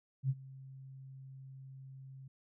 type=tone with ADSR envelope; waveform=sine; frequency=133.6 Hz; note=C3; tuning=36 cents sharp; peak=-27 dBFS; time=0.23-2.28 s; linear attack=65 ms; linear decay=43 ms; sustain=-21 dB; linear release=6 ms; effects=none